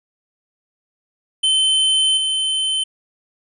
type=tone with level steps; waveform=square; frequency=3074 Hz; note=G7; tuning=35 cents flat; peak=-14 / -18 dBFS; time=1.43-2.84 s; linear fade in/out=10 ms; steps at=2.17 s; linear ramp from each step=5 ms; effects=resampled to 24000 Hz